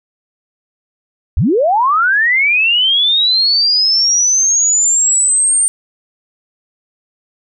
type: linear sweep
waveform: sine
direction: up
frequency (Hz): 49 to 8870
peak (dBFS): -9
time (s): 1.37-5.68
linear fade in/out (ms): 0
effects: none